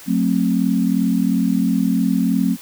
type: tone cluster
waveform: sine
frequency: 182.9 / 222.4 / 265.3 Hz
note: F#3 / A3 / C4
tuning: -20 / +19 / +24 cents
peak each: -19 dBFS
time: 0.06-2.57 s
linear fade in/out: 50 ms
effects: white hiss -40 dBFS RMS until 2.61 s

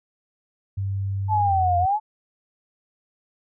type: tone with pitch glide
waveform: sine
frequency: 98 to 87.81 Hz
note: G2 to F2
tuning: 0 to +10 cents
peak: -23 dBFS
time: 0.77-1.86 s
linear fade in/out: 10 ms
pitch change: -190 cents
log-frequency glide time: 1.46-1.52 s
type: exponential two-way sweep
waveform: sine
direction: down then up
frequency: 880 to 694 to 880 Hz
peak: -18 dBFS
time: 1.28-2 s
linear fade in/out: 50 ms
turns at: 1.78 s
effects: none

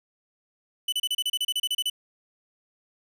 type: tone bursts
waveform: 45% pulse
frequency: 2989 Hz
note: F#7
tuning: 17 cents sharp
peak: -23 dBFS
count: 14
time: 0.88-1.899 s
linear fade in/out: 5 ms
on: 44 ms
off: 31 ms
effects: resampled to 32000 Hz + 10-bit

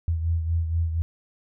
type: beating tone pair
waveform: sine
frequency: 82.41 / 86.61 Hz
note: E2 / F2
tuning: 0 / -14 cents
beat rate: 4.2 Hz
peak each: -22 / -31 dBFS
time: 0.08-1.02 s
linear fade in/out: 0 ms
effects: none

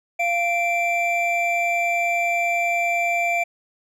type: tone pair together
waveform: triangle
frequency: 691.9 / 2349 Hz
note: F5 / D7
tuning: -16 / 0 cents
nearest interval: octave + major sixth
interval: 2116 cents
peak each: -20 dBFS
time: 0.19-3.44 s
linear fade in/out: 10 ms
effects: none

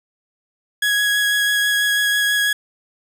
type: tone with vibrato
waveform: 30% pulse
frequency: 1665 Hz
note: G#6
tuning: 4 cents sharp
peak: -13 dBFS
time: 0.82-2.53 s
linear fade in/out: 5 ms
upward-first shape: sine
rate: 6.1 Hz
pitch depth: 10 cents each way
effects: none

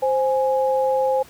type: tone pair together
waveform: sine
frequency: 524.1 / 832 Hz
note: C5 / G#5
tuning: +3 / +3 cents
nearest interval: minor sixth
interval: 800 cents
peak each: -18 / -22 dBFS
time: 0.02-1.23 s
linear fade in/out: 10 ms
effects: pink hiss -47 dBFS RMS until 1.29 s + high-pass 60 Hz 12 dB/octave

